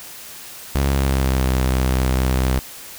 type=tone with pitch glide; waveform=sawtooth; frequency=68.7 to 64.47 Hz; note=C#2 to C2; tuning=-15 to -25 cents; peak=-12 dBFS; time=0.75-2.59 s; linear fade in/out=0 ms; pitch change=-110 cents; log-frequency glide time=0.87-1.5 s; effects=white hiss -37 dBFS RMS until 2.98 s